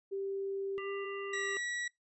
sine tone with pitch glide, 392 to 396.8 Hz, G4 to G4, 0 to +21 cents, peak -34 dBFS, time 0.11-1.06 s, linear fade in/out 20 ms, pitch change +21 cents, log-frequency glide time 0.79-0.9 s
harmonic tone, 396.6 Hz, G4, 20 cents sharp, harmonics 1 / 3 / 5 / 7, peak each -39 / -44 / -46 / -47 dBFS, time 0.78-1.57 s, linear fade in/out 0 ms
40% pulse tone, 1931 Hz, B6, 39 cents flat, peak -34 dBFS, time 1.33-1.88 s, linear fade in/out 5 ms
effects noise-tail reverb RT60 0.2 s tail -25 dB re dry + resampled to 22050 Hz

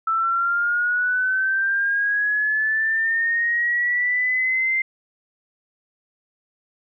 sine linear sweep, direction up, 1318.5 to 2093 Hz, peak -18 dBFS, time 0.07-4.82 s, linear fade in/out 5 ms, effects none

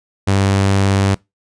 sawtooth tone, 98 Hz, G2, in tune, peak -8 dBFS, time 0.27-1.15 s, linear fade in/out 10 ms, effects noise-tail reverb RT60 0.2 s tail -23 dB re dry + resampled to 22050 Hz

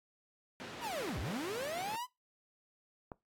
pink band-pass noise, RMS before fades -47 dBFS, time 0.6-1.96 s, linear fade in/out 0 ms, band 180 to 4100 Hz, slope 12 dB/octave
45% pulse linear two-way sweep, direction down then up, 1027 to 54.6 to 1027 Hz, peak -37 dBFS, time 0.8-2.07 s, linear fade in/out 50 ms, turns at 1.19 s
click, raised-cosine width 1 ms, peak -29 dBFS, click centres 3.118 s
effects noise-tail reverb RT60 0.2 s tail -21 dB re dry + AAC 64 kbps

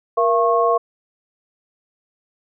sine tone cluster, 470.5 / 680 / 1092 Hz, A#4 / F5 / C#6, +16 / -46 / -26 cents, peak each -18 dBFS, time 0.17-0.78 s, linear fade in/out 10 ms, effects none

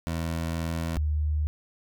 20% pulse / sine tone pair in turn, 82.41 / 75.6 Hz, E2 / D#2, 0 / -49 cents, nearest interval minor second, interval 149 cents, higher first, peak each -23 dBFS, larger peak neither, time 0.07-0.97 / 0.97-1.47 s, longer first, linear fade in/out 0 ms, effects none

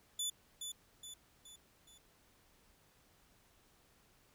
20% pulse tone with echo, 3484 Hz, A7, 18 cents flat, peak -30 dBFS, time 0.19-0.3 s, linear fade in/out 5 ms, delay 420 ms, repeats 4, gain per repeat -6 dB, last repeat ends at 1.98 s, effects pink hiss -69 dBFS RMS until 4.34 s

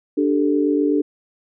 sine chord, D suspended fourth, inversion none, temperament equal, 293.7 / 392 / 440 Hz, D4 / G4 / A4, 0 / 0 / 0 cents, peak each -17 / -22 / -22 dBFS, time 0.17-1.02 s, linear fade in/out 10 ms, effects none

